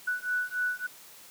sine beating tone pair, 1480 / 1483.5 Hz, F#6 / F#6, 0 / +4 cents, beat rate 3.5 Hz, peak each -31 dBFS, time 0.07-0.87 s, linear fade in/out 10 ms, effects white hiss -51 dBFS RMS until 1.3 s + high-pass 100 Hz 12 dB/octave

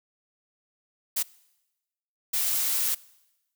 blue noise bursts at uneven times, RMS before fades -26 dBFS, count 2, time 1.16-1.23 / 2.33-2.95 s, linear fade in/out 10 ms, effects noise-tail reverb RT60 1.0 s tail -22 dB re dry

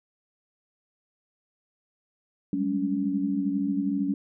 sine tone cluster, 190.8 / 203.5 / 213 / 281.4 Hz, G3 / G#3 / G#3 / C#4, -47 / -35 / +44 / +26 cents, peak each -31 / -31 / -35 / -26 dBFS, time 2.53-4.14 s, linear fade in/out 2 ms, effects none

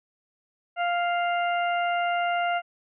harmonic tone, 698.5 Hz, F5, in tune, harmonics 1 / 2 / 3 / 4, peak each -24 / -30 / -34 / -36 dBFS, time 0.76-2.62 s, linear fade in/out 50 ms, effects none

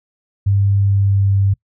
sine tone with pitch glide, 99.5 to 98.41 Hz, G2 to G2, +26 to +7 cents, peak -11 dBFS, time 0.46-1.54 s, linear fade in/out 10 ms, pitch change -19 cents, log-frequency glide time 0.8-1.38 s, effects noise-tail reverb RT60 0.1 s tail -24 dB re dry

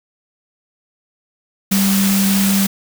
sine tone in noise, 196 Hz, G3, in tune, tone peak -13 dBFS, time 1.71-2.67 s, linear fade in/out 10 ms, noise white, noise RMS -20 dBFS, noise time 1.71-2.67 s, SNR +4 dB, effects none

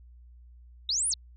sine linear two-way sweep, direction up then down, 3634 to 10330 to 3634 Hz, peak -25 dBFS, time 0.89-1.14 s, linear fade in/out 2 ms, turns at 1.09 s, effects added 60 Hz sine -49 dBFS peak until 1.36 s

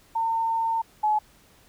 sine tone pair in turn, 907 / 851.7 Hz, A#5 / G#5, -48 / +43 cents, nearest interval minor second, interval 109 cents, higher first, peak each -22 / -19 dBFS, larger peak second, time 0.15-0.82 / 1.03-1.19 s, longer first, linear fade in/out 10 ms, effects pink hiss -57 dBFS RMS until 1.68 s

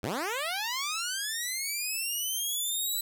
10% pulse linear sweep, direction up, 79.7 to 3998 Hz, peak -22 dBFS, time 0.03-3.01 s, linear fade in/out 5 ms, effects none

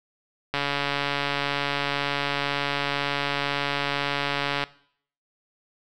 click train, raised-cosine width 0.3 ms, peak -9 dBFS, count 583, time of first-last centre 0.54-4.639 s, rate 142 Hz, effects noise-tail reverb RT60 0.6 s tail -20 dB re dry

